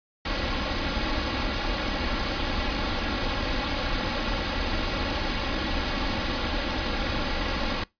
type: noise with comb filter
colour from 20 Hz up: pink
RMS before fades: -27 dBFS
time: 0.25-7.84 s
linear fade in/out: 5 ms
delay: 3.6 ms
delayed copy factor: +0.6
effects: noise-tail reverb RT60 0.2 s tail -23 dB re dry + resampled to 11025 Hz

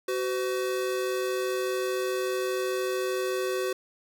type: tone pair together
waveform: square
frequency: 375.7 / 509 Hz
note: F#4 / C5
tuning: +26 / -48 cents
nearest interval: perfect fourth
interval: 526 cents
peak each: -29 / -32 dBFS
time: 0.08-3.73 s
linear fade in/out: 5 ms
effects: none

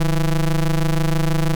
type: ring-modulated tone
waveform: square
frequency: 83 Hz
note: E2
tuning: 12 cents sharp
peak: -13 dBFS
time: 0-1.55 s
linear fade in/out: 5 ms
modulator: 69.9 Hz
effects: none

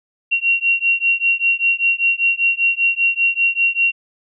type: beating tone pair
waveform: sine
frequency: 2744 / 2749.1 Hz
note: F7 / F7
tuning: -31 / -28 cents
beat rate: 5.1 Hz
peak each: -17 dBFS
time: 0.31-3.92 s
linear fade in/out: 20 ms
effects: none

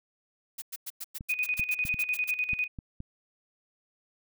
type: noise bursts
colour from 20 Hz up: blue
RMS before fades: -37 dBFS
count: 13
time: 0.58-2.313 s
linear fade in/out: 10 ms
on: 41 ms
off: 100 ms
type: clicks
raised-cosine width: 5 ms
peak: -26 dBFS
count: 7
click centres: 1.209 / 1.596 / 1.852 / 1.943 / 2.533 / 2.788 / 3.004 s
type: tone with tremolo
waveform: sine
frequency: 2488 Hz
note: D#7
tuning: 1 cent flat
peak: -25 dBFS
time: 1.29-2.68 s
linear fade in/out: 10 ms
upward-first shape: square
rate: 10 Hz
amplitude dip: 70%
effects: none

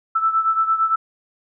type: beating tone pair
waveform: sine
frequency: 1318.5 / 1327.3 Hz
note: E6 / E6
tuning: 0 / +12 cents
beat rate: 8.8 Hz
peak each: -17 / -22 dBFS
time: 0.15-0.96 s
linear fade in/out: 10 ms
effects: none

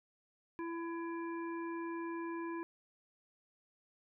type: harmonic tone with a mistuned harmonic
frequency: 334.9 Hz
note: E4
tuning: 27 cents sharp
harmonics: 1 / 3 / 5 / 7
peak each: -39 / -45 / -51 / -56 dBFS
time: 0.59-2.63 s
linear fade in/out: 0 ms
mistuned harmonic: 7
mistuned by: +21 cents
effects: none

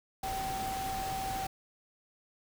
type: tone in noise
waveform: sine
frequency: 770 Hz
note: G5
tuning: 31 cents flat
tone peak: -34 dBFS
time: 0.23-1.47 s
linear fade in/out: 5 ms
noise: pink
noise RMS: -40 dBFS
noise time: 0.23-1.47 s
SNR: +3 dB
effects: none

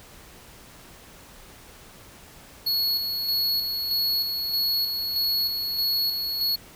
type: tone with tremolo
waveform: square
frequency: 4356 Hz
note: C#8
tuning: 31 cents flat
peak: -22 dBFS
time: 2.66-6.56 s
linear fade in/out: 10 ms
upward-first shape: square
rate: 1.6 Hz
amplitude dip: 40%
effects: pink hiss -48 dBFS RMS until 6.75 s

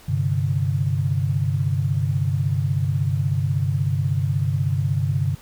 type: chord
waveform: sine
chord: G suspended fourth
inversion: none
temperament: just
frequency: 98 / 130.67 / 147 Hz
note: G2 / C3 / D3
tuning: 0 / -2 / +2 cents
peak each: -23 dBFS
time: 0.08-5.35 s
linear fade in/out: 10 ms
effects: pink hiss -48 dBFS RMS until 5.41 s

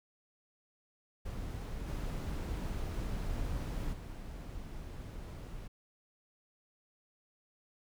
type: noise with level steps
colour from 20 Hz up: brown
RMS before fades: -40 / -37 / -44 dBFS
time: 1.25-5.68 s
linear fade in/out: 10 ms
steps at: 1.87 / 3.92 s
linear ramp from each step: 20 ms
effects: none

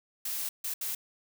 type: noise bursts at uneven times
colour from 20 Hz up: blue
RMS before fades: -34 dBFS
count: 3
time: 0.25-0.49 / 0.64-0.74 / 0.81-0.95 s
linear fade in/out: 5 ms
effects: none

